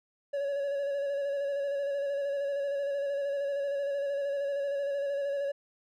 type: tone with vibrato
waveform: triangle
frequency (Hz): 562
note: C#5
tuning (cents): +24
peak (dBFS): -27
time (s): 0.33-5.52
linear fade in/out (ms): 10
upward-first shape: square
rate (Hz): 13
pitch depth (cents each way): 25
effects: none